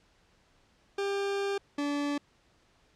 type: tone pair in turn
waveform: 40% pulse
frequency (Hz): 398.2 / 288.4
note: G4 / D4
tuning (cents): +27 / -31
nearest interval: tritone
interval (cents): 558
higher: first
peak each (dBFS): -28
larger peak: neither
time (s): 0.98-1.58 / 1.78-2.18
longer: first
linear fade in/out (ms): 5
effects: pink hiss -66 dBFS RMS until 2.95 s + low-pass 6000 Hz 12 dB/octave